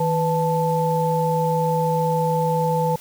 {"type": "tone cluster", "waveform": "sine", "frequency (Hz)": [159.6, 496.8, 878], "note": ["D#3", "B4", "A5"], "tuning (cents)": [44, 10, -4], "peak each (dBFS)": -22, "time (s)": [0, 2.96], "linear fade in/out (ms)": 5, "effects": ["white hiss -43 dBFS RMS until 3 s"]}